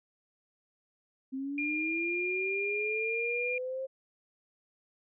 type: linear sweep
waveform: sine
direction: up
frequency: 261.3 to 534 Hz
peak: -33 dBFS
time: 1.32-3.87 s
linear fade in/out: 20 ms
type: tone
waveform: sine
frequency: 2406 Hz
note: D7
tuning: 41 cents sharp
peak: -31 dBFS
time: 1.58-3.58 s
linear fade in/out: 2 ms
effects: none